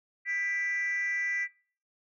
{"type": "tone with frequency modulation", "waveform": "sine", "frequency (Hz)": 1975.5, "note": "B6", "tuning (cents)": 0, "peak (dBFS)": -27, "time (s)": [0.25, 1.48], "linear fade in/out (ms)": 50, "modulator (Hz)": 370, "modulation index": 0.47, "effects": ["noise-tail reverb RT60 0.5 s tail -23 dB re dry", "tanh soft clip ceiling -25 dBFS"]}